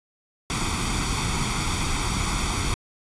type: noise with comb filter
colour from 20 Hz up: pink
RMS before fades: -25 dBFS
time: 0.5-2.74 s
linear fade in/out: 0 ms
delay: 0.87 ms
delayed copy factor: +0.7
effects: resampled to 22050 Hz